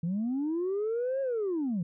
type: linear two-way sweep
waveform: sine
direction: up then down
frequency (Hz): 160 to 550 to 160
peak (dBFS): -26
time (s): 0.03-1.83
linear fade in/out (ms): 5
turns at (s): 1.21
effects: tanh soft clip ceiling -25 dBFS